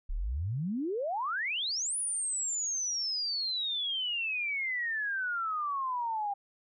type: exponential two-way sweep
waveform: sine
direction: up then down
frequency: 31.11 to 9956 to 792 Hz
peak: -30 dBFS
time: 0.09-6.34 s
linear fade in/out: 10 ms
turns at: 1.97 s
effects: none